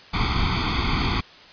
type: noise with comb filter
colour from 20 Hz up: pink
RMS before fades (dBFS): -22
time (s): 0.13-1.21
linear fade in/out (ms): 10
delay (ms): 0.88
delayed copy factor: +1
effects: white hiss -46 dBFS RMS until 1.52 s + resampled to 11025 Hz